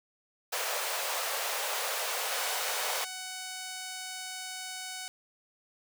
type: high-pass noise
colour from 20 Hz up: pink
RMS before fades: -33 dBFS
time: 0.52-3.05 s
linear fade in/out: 10 ms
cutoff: 480 Hz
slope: 48 dB/octave
type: tone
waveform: 5% pulse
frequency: 746 Hz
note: F#5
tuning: 14 cents sharp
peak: -26 dBFS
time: 2.32-5.08 s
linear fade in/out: 0 ms
effects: none